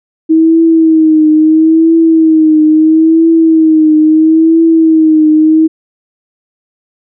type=tone with vibrato; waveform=sine; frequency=318.4 Hz; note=D#4; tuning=40 cents sharp; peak=-3 dBFS; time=0.29-5.68 s; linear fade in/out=20 ms; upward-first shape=triangle; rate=0.75 Hz; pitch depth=61 cents each way; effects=none